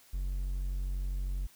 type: tone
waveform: triangle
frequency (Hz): 46.25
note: F#1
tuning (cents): 0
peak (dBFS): -29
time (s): 0.13-1.47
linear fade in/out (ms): 10
effects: white hiss -60 dBFS RMS until 1.55 s